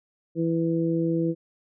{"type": "harmonic tone", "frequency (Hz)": 165.4, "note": "E3", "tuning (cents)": 6, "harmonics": [1, 2, 3], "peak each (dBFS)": [-26, -24, -30], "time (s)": [0.35, 1.35], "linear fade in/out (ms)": 50, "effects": []}